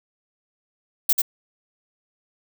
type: noise with echo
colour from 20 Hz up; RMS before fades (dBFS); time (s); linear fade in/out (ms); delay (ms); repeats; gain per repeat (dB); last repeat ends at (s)
violet; -17; 1.09-1.13; 5; 89; 1; -3; 1.219
effects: none